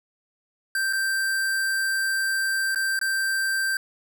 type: tone with dropouts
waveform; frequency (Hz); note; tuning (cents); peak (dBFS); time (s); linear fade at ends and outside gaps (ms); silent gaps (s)
square; 1568; G6; 0; -23; 0.75-3.77; 2; 0.928-0.932 / 2.748-2.758 / 2.991-3.013
effects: none